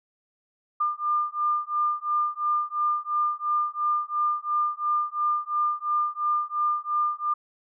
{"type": "beating tone pair", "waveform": "sine", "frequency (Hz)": [1200, 1202.9], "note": ["D6", "D6"], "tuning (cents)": [37, 41], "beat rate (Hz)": 2.9, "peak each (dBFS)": -26, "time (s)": [0.8, 7.34], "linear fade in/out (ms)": 10, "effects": []}